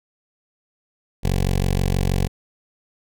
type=tone with notch filter; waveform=15% pulse; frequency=46.25 Hz; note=F#1; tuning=in tune; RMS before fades=-20 dBFS; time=1.23-2.28 s; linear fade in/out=20 ms; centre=1300 Hz; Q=1.2; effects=none